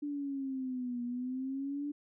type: exponential two-way sweep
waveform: sine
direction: down then up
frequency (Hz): 293.7 to 240 to 293.7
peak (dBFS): -34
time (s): 0.02-1.92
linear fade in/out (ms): 10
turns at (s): 1.03
effects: none